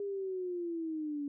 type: linear sweep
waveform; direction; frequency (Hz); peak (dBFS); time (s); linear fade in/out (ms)
sine; down; 406.7 to 282.5; -34; 0-1.28; 2
effects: none